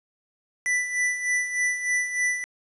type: tone with tremolo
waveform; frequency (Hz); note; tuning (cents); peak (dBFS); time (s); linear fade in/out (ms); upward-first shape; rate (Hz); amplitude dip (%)
square; 1982; B6; +6; -21; 0.66-2.44; 0; sine; 3.3; 65
effects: resampled to 24000 Hz + 9-bit